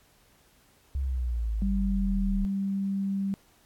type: exponential sweep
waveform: sine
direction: down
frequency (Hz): 69.3 to 36.71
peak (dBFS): -26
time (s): 0.95-2.45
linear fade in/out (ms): 0
type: tone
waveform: sine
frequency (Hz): 196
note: G3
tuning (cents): 0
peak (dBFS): -26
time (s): 1.62-3.34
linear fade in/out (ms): 0
effects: pink hiss -62 dBFS RMS until 3.65 s + AAC 64 kbps

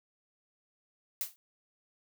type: noise with exponential decay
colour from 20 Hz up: blue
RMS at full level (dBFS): -30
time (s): 1.21-1.36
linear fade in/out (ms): 0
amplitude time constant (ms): 32
effects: none

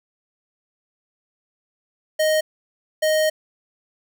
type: tone bursts at uneven times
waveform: square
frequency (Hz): 622.3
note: D#5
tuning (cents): 0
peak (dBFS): -17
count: 2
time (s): 2.19-2.41 / 3.02-3.3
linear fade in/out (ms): 10
effects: none

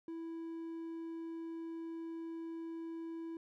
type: tone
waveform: triangle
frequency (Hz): 329.6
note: E4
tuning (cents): 0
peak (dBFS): -39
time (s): 0.08-3.37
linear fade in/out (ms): 2
effects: none

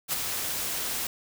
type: noise with ADSR envelope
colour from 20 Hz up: white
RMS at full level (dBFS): -26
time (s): 0.08-1.07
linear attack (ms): 49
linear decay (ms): 13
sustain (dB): -5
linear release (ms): 3
effects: none

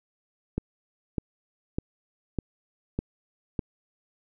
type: click train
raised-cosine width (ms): 3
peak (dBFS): -14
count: 6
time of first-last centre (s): 0.58-3.592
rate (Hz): 1.66
effects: none

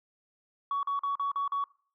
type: tone bursts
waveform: sine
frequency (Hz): 1123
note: C#6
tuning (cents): +22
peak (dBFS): -26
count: 6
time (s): 0.71-1.64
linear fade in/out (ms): 2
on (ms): 120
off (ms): 42
effects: noise-tail reverb RT60 0.5 s tail -23 dB re dry + tanh soft clip ceiling -24 dBFS

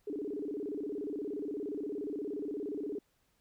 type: tone with vibrato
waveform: sine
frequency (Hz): 349.2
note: F4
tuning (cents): 0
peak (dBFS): -35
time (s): 0.07-2.99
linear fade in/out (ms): 5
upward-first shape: square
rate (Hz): 17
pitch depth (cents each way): 300
effects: pink hiss -74 dBFS RMS until 3.4 s

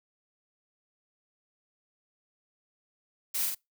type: noise with echo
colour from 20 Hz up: blue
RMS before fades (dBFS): -31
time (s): 3.34-3.46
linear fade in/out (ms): 10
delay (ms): 45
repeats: 2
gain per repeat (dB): -2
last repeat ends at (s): 3.55
effects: noise-tail reverb RT60 0.2 s tail -25 dB re dry

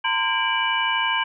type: tone cluster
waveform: sine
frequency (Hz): 914 / 1026 / 1609 / 2333 / 2953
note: A#5 / C6 / G6 / D7 / F#7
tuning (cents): -34 / -34 / +45 / -12 / -4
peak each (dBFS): -26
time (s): 0.04-1.24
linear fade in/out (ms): 10
effects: none

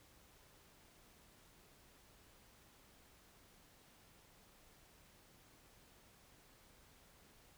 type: silence
effects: pink hiss -66 dBFS RMS until 7.57 s

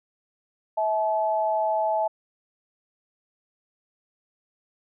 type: tone pair together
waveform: sine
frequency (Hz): 648.2 / 861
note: E5 / A5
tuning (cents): -29 / -38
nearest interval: perfect fourth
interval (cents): 491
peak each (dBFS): -24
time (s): 0.77-2.08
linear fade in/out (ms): 10
effects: none

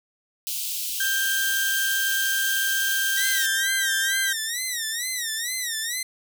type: high-pass noise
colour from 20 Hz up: white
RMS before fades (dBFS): -29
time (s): 0.47-3.46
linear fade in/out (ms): 0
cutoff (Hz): 2700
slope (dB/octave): 48
type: tone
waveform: 35% pulse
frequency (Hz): 1583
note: G6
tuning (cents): +17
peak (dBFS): -21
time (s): 1-4.33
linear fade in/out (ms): 5
type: tone with vibrato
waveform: 10% pulse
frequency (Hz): 1900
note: A#6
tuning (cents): +33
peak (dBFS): -17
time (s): 3.17-6.03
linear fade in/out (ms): 5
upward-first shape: sine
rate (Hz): 2.2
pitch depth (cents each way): 140
effects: none

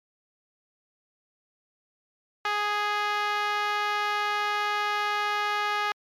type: tone with band-pass filter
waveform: 5% pulse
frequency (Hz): 415.3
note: G#4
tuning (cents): 0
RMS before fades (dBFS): -27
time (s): 2.45-5.92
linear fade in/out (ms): 2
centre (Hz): 1100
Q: 1.3
effects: MP3 96 kbps

